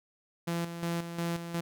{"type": "tone with tremolo", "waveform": "sawtooth", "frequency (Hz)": 169.7, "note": "F3", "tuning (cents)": -49, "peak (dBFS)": -26, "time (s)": [0.47, 1.61], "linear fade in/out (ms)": 10, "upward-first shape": "square", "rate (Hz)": 2.8, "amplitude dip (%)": 60, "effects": []}